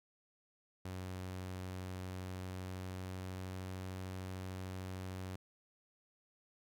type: tone with pitch glide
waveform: sawtooth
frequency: 92.5 to 93.3 Hz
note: F#2 to F#2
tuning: 0 to +15 cents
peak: -38 dBFS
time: 0.85-5.36 s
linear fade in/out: 5 ms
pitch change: +15 cents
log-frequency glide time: 2.2-3.82 s
effects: none